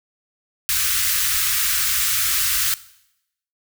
white band-stop noise, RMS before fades -20 dBFS, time 0.69-2.74 s, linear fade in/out 0 ms, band 110 to 1200 Hz, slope 48 dB/octave, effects noise-tail reverb RT60 0.8 s tail -18 dB re dry

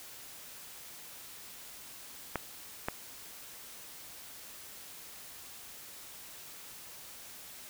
clicks, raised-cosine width 0.5 ms, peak -16 dBFS, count 2, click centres 2.357 / 2.885 s, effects white hiss -49 dBFS RMS until 7.69 s

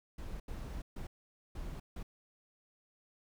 brown noise bursts at uneven times, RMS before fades -42 dBFS, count 5, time 0.18-0.4 / 0.48-0.82 / 0.96-1.07 / 1.55-1.8 / 1.96-2.03 s, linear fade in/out 5 ms, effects none

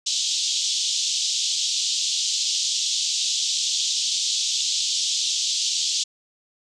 pink band-pass noise, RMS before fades -24 dBFS, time 0.06-6.04 s, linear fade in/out 10 ms, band 3200 to 7400 Hz, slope 48 dB/octave, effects none

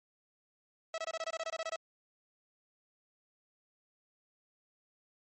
sawtooth tone bursts, 651 Hz, E5, 22 cents flat, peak -31 dBFS, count 13, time 0.94-1.76 s, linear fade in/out 2 ms, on 40 ms, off 25 ms, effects MP3 32 kbps

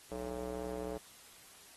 square tone with band-pass filter, 61.8 Hz, B1, 2 cents sharp, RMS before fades -41 dBFS, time 0.11-0.98 s, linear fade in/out 10 ms, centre 490 Hz, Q 2.4, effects white hiss -57 dBFS RMS until 1.76 s + AAC 32 kbps

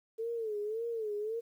sine tone with vibrato, 440 Hz, A4, in tune, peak -33 dBFS, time 0.18-1.41 s, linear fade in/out 20 ms, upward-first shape sine, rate 1.8 Hz, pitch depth 110 cents each way, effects 11-bit

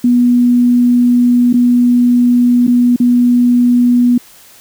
sine tone with dropouts, 243.8 Hz, B3, 22 cents flat, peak -6 dBFS, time 0.04-4.18 s, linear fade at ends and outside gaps 5 ms, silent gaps 1.529-1.539 / 2.669-2.677 / 2.962-3 s, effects white hiss -41 dBFS RMS until 4.6 s

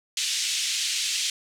pink band-pass noise, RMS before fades -27 dBFS, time 0.17-1.3 s, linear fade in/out 2 ms, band 2700 to 8200 Hz, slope 24 dB/octave, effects none

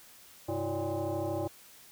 sine tone with frequency modulation, 130.5 Hz, C3, 4 cents flat, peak -30 dBFS, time 0.48-1.48 s, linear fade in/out 10 ms, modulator 228 Hz, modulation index 2.9, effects white hiss -55 dBFS RMS until 1.91 s

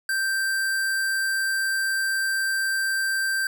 square tone, 1568 Hz, G6, in tune, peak -23 dBFS, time 0.09-3.47 s, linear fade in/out 2 ms, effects none

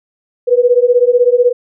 sine beating tone pair, 481.2 / 497.2 Hz, B4 / B4, -45 / +12 cents, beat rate 16 Hz, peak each -10 dBFS, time 0.47-1.53 s, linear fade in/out 20 ms, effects none

